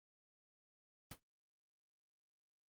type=noise with exponential decay; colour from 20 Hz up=pink; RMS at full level=-44 dBFS; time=1.11-1.2 s; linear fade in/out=5 ms; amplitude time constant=18 ms; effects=Opus 24 kbps